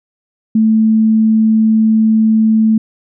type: tone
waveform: sine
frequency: 220 Hz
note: A3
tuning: in tune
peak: -7 dBFS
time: 0.55-2.78 s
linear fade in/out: 5 ms
effects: none